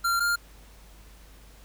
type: tone pair in turn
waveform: square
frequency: 1380 / 1402.5 Hz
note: F6 / F6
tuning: -21 / +7 cents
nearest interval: unison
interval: 28 cents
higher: second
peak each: -23 dBFS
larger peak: neither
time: 0.04-0.2 / 0.2-0.36 s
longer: neither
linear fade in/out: 10 ms
effects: added 50 Hz sine -49 dBFS peak until 1.64 s + pink hiss -55 dBFS RMS until 1.64 s